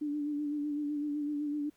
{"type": "tone with vibrato", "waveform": "sine", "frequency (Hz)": 294.1, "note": "D4", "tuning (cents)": 3, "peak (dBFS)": -31, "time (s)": [0.01, 1.7], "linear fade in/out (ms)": 10, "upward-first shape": "sine", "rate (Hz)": 7.9, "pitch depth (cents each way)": 35, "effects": ["pink hiss -70 dBFS RMS until 1.76 s"]}